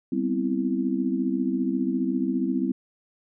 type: chord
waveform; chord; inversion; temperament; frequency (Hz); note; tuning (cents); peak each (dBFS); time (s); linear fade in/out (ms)
sine; C major seventh; second; equal; 196 / 246.9 / 261.6 / 329.6; G3 / B3 / C4 / E4; 0 / 0 / 0 / 0; -29 / -29 / -26 / -29; 0.12-2.72; 5
effects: none